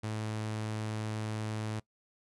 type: tone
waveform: sawtooth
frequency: 108.5 Hz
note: A2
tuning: 24 cents flat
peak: -30 dBFS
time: 0.03-1.8 s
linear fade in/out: 10 ms
effects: noise-tail reverb RT60 0.1 s tail -21 dB re dry + resampled to 24000 Hz